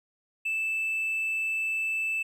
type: tone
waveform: triangle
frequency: 2637 Hz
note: E7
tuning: in tune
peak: -24 dBFS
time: 0.45-2.23 s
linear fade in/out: 10 ms
effects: tanh soft clip ceiling -21 dBFS